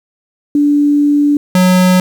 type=tone pair in turn; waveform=sine / square; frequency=290.8 / 183.19 Hz; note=D4 / F#3; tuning=-17 / -17 cents; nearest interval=minor sixth; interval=800 cents; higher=first; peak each=-7 dBFS; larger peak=neither; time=0.55-1.37 / 1.55-2 s; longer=first; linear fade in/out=2 ms; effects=7-bit